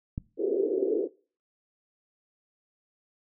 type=click; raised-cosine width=5 ms; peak=-19 dBFS; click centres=0.179 s
type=band-pass noise; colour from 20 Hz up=pink; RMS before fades=-27 dBFS; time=0.37-1.09 s; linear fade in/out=50 ms; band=340 to 450 Hz; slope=48 dB/octave
effects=noise-tail reverb RT60 0.4 s tail -22 dB re dry